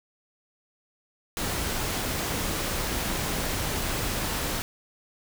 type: noise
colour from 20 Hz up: pink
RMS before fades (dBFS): -29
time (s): 1.37-4.62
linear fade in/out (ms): 0
effects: none